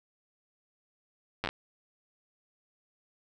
slowing click train, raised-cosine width 0.3 ms, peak -15 dBFS, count 5, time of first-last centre 1.44-1.49 s, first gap 9 ms, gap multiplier 1.22, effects none

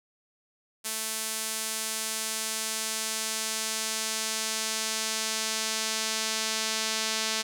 sawtooth tone with band-pass filter sweep, 220 Hz, A3, in tune, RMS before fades -31 dBFS, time 0.84-7.43 s, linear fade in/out 20 ms, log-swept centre 10000 to 5300 Hz, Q 0.96, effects none

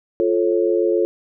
sine chord, F augmented, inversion none, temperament just, 349.2 / 436.5 / 545.7 Hz, F4 / A4 / C#5, 0 / -14 / -27 cents, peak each -18 / -19 / -22 dBFS, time 0.2-1.05 s, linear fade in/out 0 ms, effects none

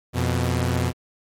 sawtooth tone pair together, 87.31 / 123.47 Hz, F2 / B2, 0 / 0 cents, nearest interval tritone, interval 600 cents, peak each -19 dBFS, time 0.13-0.93 s, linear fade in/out 50 ms, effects MP3 64 kbps

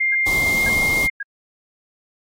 sine tone with pitch glide, 2109 to 2121 Hz, C7 to C7, +13 to +23 cents, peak -16 dBFS, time 0-1.1 s, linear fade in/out 10 ms, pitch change +10 cents, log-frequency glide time 0.53-0.61 s
sine tone bursts, 1634 Hz, G#6, 29 cents flat, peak -24 dBFS, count 3, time 0.12-1.23 s, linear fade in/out 5 ms, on 30 ms, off 510 ms
pink band-stop noise, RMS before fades -27 dBFS, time 0.26-1.07 s, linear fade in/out 10 ms, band 1200 to 3200 Hz, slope 48 dB/octave
effects AAC 48 kbps

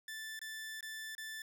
sawtooth tone with dropouts, 1760 Hz, A6, in tune, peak -39 dBFS, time 0.08-1.42 s, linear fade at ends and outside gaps 2 ms, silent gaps 0.392-0.415 / 0.808-0.827 / 1.151-1.18 s, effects none

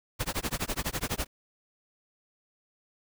pink noise with tremolo, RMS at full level -29 dBFS, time 0.19-1.27 s, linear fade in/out 20 ms, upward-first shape sine, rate 12 Hz, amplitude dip 100%, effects none

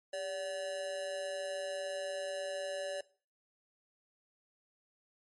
square tone with amplitude modulation, 574 Hz, D5, 40 cents flat, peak -34 dBFS, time 0.13-3.01 s, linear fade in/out 5 ms, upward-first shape sine, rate 174 Hz, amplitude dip 60%, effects noise-tail reverb RT60 0.4 s tail -20 dB re dry + MP3 48 kbps

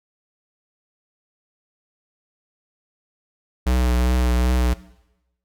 square tone with vibrato, 61.74 Hz, B1, in tune, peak -17 dBFS, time 3.66-4.74 s, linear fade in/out 10 ms, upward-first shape triangle, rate 2.6 Hz, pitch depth 31 cents each way, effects noise-tail reverb RT60 0.9 s tail -18 dB re dry

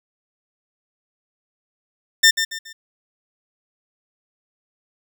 15% pulse tone with echo, 1800 Hz, A6, 39 cents sharp, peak -3 dBFS, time 2.23-2.31 s, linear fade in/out 10 ms, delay 140 ms, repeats 3, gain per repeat -9 dB, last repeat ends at 2.73 s, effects none

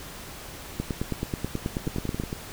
two click trains, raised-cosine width 3 ms, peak -17 / -14 dBFS, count 6 / 14, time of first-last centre 1.87-2.329 / 0.8-2.199 s, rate 10.9 / 9.29 Hz, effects pink hiss -41 dBFS RMS until 2.52 s

